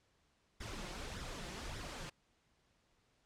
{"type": "noise with flanger", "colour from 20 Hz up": "pink", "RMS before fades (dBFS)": -45, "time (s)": [0.6, 2.1], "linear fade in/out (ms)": 10, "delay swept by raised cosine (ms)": [0.54, 5.74], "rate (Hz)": 1.7, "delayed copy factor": 0.6, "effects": ["pink hiss -75 dBFS RMS until 3.25 s", "low-pass 7000 Hz 12 dB/octave"]}